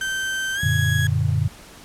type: tone with pitch glide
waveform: 35% pulse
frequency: 1553 to 1664.5 Hz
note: G6 to G#6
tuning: -17 to +3 cents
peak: -21 dBFS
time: 0.01-1.07 s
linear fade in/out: 2 ms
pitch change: +120 cents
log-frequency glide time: 0.54-0.61 s
type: chord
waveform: sine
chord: Gb augmented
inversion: none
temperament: equal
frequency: 92.5 / 116.54 / 146.83 Hz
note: Gb2 / Bb2 / D3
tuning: 0 / 0 / 0 cents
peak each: -22 dBFS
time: 0.63-1.48 s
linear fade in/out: 5 ms
effects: pink hiss -44 dBFS RMS until 1.84 s + low-pass 12000 Hz 12 dB/octave